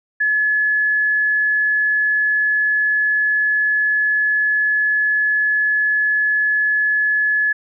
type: tone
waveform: sine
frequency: 1708 Hz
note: G#6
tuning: 48 cents sharp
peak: -14 dBFS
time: 0.2-7.53 s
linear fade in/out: 10 ms
effects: none

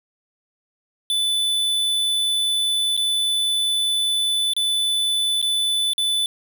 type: tone with dropouts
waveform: square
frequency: 3495 Hz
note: A7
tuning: 12 cents flat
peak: -19 dBFS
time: 1.1-6.26 s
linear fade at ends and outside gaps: 1 ms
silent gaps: 2.967-2.975 / 4.535-4.565 / 5.416-5.426 / 5.934-5.98 s
effects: 9-bit

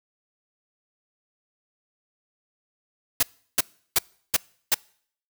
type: noise bursts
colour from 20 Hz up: white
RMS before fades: -19 dBFS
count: 5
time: 3.2-4.745 s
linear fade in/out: 5 ms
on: 29 ms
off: 350 ms
effects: noise-tail reverb RT60 0.6 s tail -26 dB re dry

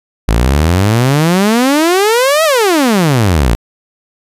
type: exponential two-way sweep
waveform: sawtooth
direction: up then down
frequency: 51.91 to 659.3 to 51.91 Hz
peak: -4 dBFS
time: 0.28-3.55 s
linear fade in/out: 0 ms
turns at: 2.44 s
effects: resampled to 32000 Hz

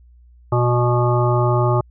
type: harmonic tone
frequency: 121.8 Hz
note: B2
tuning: 24 cents flat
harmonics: 1 / 3 / 5 / 7 / 9 / 10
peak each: -16 / -21 / -23 / -24 / -26 / -26 dBFS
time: 0.52-1.81 s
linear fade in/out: 5 ms
effects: added 60 Hz sine -45 dBFS peak until 1.9 s

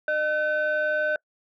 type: tone pair together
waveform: sine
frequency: 609 / 1520.5 Hz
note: D#5 / F#6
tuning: -37 / +47 cents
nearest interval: octave + major third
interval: 1584 cents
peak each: -23 dBFS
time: 0.08-1.16 s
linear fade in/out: 2 ms
effects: noise-tail reverb RT60 0.1 s tail -26 dB re dry + tanh soft clip ceiling -18 dBFS

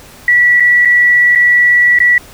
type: tone with dropouts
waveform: sine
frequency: 1947 Hz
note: B6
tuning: 25 cents flat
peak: -5 dBFS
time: 0.28-2.18 s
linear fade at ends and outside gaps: 2 ms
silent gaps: 0.599-0.604 / 0.85-0.855 / 1.351-1.357 / 1.988-2.002 s
effects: pink hiss -37 dBFS RMS until 2.33 s

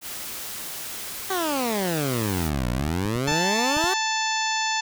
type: noise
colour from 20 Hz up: white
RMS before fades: -34 dBFS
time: 0.01-2.51 s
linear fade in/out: 50 ms
type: exponential two-way sweep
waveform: 15% pulse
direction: down then up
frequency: 392 to 58.27 to 392 Hz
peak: -17 dBFS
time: 1.3-3.94 s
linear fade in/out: 5 ms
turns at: 2.69 s
type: clicks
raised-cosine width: 5 ms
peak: -23 dBFS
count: 8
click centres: 2.803 / 2.881 / 3.054 / 3.159 / 3.282 / 3.317 / 3.768 / 3.841 s
type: harmonic tone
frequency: 880 Hz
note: A5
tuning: in tune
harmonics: 1 / 2 / 3 / 4 / 5 / 6 / 7 / 8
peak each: -26 / -29 / -31 / -32 / -33 / -34 / -34 / -35 dBFS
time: 3.27-4.81 s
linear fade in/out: 10 ms
effects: none

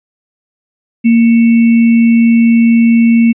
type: tone with sample-and-hold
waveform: sine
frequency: 231.1 Hz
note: A#3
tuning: 15 cents flat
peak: -4 dBFS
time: 1.04-3.33 s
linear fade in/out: 20 ms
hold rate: 2450 Hz
effects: resampled to 8000 Hz

